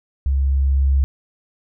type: tone with level ramp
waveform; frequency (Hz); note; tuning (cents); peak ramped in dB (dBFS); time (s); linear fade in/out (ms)
sine; 68.1; C#2; -30; -15 to -12; 0.26-1.04; 0
effects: none